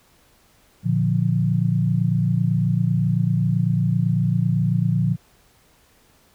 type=chord; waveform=sine; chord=Bb major; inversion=none; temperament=equal; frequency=116.54 / 146.83 / 174.61 Hz; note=Bb2 / D3 / F3; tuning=0 / 0 / 0 cents; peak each=-21 / -22 / -21 dBFS; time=0.83-5.17 s; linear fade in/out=50 ms; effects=pink hiss -57 dBFS RMS until 6.34 s